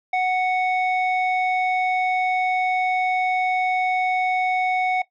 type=tone with low-pass filter; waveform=square; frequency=740 Hz; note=F#5; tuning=in tune; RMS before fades=-21 dBFS; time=0.13-5.02 s; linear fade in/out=5 ms; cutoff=2100 Hz; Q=2; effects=noise-tail reverb RT60 0.1 s tail -17 dB re dry